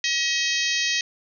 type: harmonic tone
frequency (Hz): 637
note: D#5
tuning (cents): +41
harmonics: 3 / 4 / 5 / 6 / 7 / 8 / 9 / 10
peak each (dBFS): -27 / -28 / -29 / -30 / -30 / -31 / -32 / -32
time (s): 0.04-1.01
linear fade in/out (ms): 2
effects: none